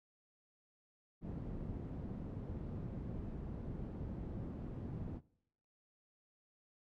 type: low-pass noise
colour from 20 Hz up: white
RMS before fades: -44 dBFS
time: 1.21-5.21 s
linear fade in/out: 50 ms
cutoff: 200 Hz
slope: 12 dB/octave
effects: noise-tail reverb RT60 0.8 s tail -23 dB re dry